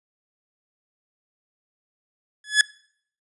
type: tone with exponential growth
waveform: sawtooth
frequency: 1702 Hz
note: G#6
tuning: 42 cents sharp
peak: -6 dBFS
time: 2.44-2.61 s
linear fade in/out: 2 ms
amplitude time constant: 36 ms
effects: noise-tail reverb RT60 0.6 s tail -23 dB re dry + resampled to 24000 Hz